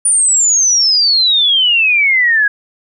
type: exponential sweep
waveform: sine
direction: down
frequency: 9520 to 1637 Hz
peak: -8 dBFS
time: 0.05-2.48 s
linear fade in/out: 5 ms
effects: none